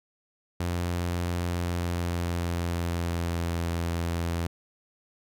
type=tone with pitch glide; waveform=sawtooth; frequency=87.31 to 84.73 Hz; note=F2 to E2; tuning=0 to +48 cents; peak=-23 dBFS; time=0.6-4.47 s; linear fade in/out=5 ms; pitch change=-52 cents; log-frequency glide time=1.56-3.64 s; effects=none